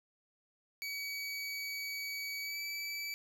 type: tone with pitch glide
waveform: 25% pulse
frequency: 2270 to 2306 Hz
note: C#7 to D7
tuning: +41 to -32 cents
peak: -34 dBFS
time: 0.82-3.14 s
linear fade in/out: 0 ms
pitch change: +27 cents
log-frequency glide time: 2.42-2.58 s
effects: none